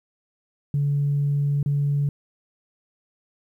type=tone with dropouts; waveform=sine; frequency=143.1 Hz; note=D3; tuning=45 cents flat; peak=-18 dBFS; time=0.74-2.09 s; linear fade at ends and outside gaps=2 ms; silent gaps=1.629-1.66 s; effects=tanh soft clip ceiling -15 dBFS + 10-bit